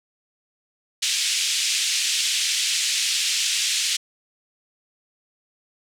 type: band-pass noise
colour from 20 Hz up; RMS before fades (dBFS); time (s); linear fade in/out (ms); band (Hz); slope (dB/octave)
pink; -23; 1.02-3.97; 10; 2600 to 8400; 24
effects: none